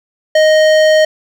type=tone with hard clipping; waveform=sine; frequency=622.3 Hz; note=D#5; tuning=in tune; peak=-8 dBFS; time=0.35-1.05 s; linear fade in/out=5 ms; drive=15 dB; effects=none